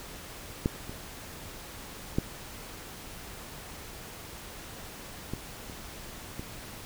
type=clicks; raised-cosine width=3 ms; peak=-12 / -26 / -12 / -20 / -29 / -23 dBFS; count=6; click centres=0.659 / 0.895 / 2.185 / 5.336 / 5.698 / 6.395 s; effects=pink hiss -44 dBFS RMS until 6.85 s